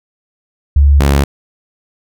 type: tone pair in turn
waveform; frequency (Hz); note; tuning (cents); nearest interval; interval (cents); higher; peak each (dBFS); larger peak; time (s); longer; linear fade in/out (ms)
sine / sawtooth; 71.1 / 69.96; C#2 / C#2; +45 / +17; unison; 28; first; -4; neither; 0.76-1 / 1-1.24; neither; 5
effects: none

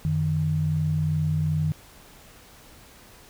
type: tone pair together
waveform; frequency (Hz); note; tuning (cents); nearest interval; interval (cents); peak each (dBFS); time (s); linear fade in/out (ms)
sine; 91.8 / 154.39; F#2 / D#3; -13 / -13; major sixth; 900; -28 / -22; 0.05-1.72; 0
effects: pink hiss -50 dBFS RMS until 3.29 s

